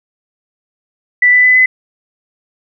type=tone with pitch steps; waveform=sine; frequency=1975.5 / 1990.4 / 2005 / 2021 Hz; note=B6 / B6 / B6 / B6; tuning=0 / +13 / +26 / +39 cents; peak=-5 dBFS; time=1.22-1.66 s; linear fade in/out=5 ms; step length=110 ms; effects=none